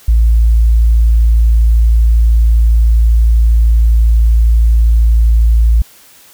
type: tone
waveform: sine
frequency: 56.3 Hz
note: A1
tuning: 40 cents sharp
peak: -4 dBFS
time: 0.08-5.82 s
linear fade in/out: 5 ms
effects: tanh soft clip ceiling -1 dBFS + white hiss -42 dBFS RMS until 6.33 s